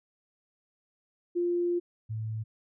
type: tone pair in turn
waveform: sine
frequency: 349.2 / 109.99 Hz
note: F4 / A2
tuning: 0 / 0 cents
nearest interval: octave + minor sixth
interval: 2000 cents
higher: first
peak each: -25 / -31 dBFS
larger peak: first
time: 1.35-1.8 / 2.09-2.44 s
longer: first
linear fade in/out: 20 ms
effects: none